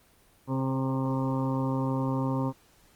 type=harmonic tone with a mistuned harmonic; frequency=132.5 Hz; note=C3; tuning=22 cents sharp; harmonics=1 / 2 / 3 / 4 / 6 / 7 / 8 / 9; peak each=-29 / -29 / -40 / -36 / -44 / -37 / -40 / -46 dBFS; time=0.47-2.53 s; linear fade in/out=50 ms; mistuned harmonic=3; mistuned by=+24 cents; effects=pink hiss -61 dBFS RMS until 2.95 s + Opus 24 kbps